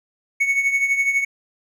triangle tone with tremolo, 2217 Hz, C#7, in tune, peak -12 dBFS, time 0.4-1.25 s, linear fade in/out 10 ms, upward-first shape triangle, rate 12 Hz, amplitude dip 70%, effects none

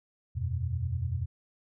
sine chord, E suspended second, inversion none, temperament equal, 82.41 / 92.5 / 123.47 Hz, E2 / F#2 / B2, 0 / 0 / 0 cents, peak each -33 dBFS, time 0.35-1.26 s, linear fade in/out 20 ms, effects none

